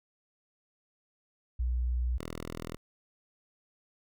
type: tone pair in turn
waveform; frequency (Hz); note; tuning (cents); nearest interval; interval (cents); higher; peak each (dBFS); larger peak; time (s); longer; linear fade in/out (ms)
sine / 5% pulse; 61 / 40.71; B1 / E1; -21 / -21; perfect fifth; 700; first; -27; neither; 1.59-2.18 / 2.18-2.77; neither; 10
effects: none